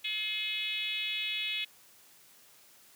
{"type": "tone with frequency modulation", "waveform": "sine", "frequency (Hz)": 2960, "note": "F#7", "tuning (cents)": 0, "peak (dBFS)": -31, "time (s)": [0.04, 1.65], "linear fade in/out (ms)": 10, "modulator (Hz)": 414, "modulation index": 1.8, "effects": ["white hiss -59 dBFS RMS until 2.95 s", "high-pass 100 Hz 12 dB/octave"]}